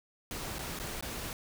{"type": "noise with dropouts", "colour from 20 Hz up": "pink", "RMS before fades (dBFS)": -39, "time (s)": [0.31, 1.33], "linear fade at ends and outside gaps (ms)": 1, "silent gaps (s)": [[0.585, 0.591], [0.79, 0.798], [1.009, 1.025]], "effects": []}